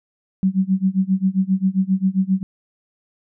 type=tone with tremolo; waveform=sine; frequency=190 Hz; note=F#3; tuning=46 cents sharp; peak=-12 dBFS; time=0.43-2.43 s; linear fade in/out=0 ms; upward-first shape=sine; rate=7.5 Hz; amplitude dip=95%; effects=none